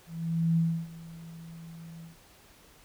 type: tone with ADSR envelope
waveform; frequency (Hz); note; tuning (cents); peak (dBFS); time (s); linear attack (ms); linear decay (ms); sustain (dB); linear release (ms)
sine; 165.3; E3; +5; -21; 0.06-2.17; 510; 300; -21; 130
effects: pink hiss -57 dBFS RMS until 2.84 s